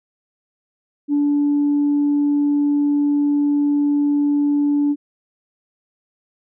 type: tone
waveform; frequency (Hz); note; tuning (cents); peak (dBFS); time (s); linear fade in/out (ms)
sine; 289.6; D4; -24; -13; 1.08-4.96; 50
effects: tanh soft clip ceiling -11 dBFS